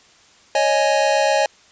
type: chord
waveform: square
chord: C# suspended second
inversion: none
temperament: equal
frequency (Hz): 554.4 / 622.3 / 830.6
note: C#5 / D#5 / G#5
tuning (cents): 0 / 0 / 0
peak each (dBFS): -20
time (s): 0.55-1.46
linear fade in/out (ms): 2
effects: white hiss -51 dBFS RMS until 1.71 s + resampled to 16000 Hz